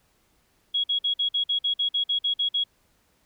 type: tone bursts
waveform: sine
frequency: 3322 Hz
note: G#7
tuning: in tune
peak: -21 dBFS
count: 13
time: 0.74-2.64 s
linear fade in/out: 10 ms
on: 100 ms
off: 50 ms
effects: pink hiss -66 dBFS RMS until 3.25 s